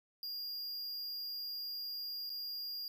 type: tone with dropouts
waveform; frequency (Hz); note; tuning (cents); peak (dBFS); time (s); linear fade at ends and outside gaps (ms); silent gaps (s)
square; 4823; D8; +45; -40; 0.23-2.88; 1; 2.295-2.301
effects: none